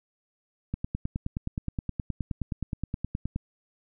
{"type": "click train", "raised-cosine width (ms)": 5, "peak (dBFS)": -17, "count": 26, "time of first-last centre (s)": [0.74, 3.361], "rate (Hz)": 9.54, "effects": []}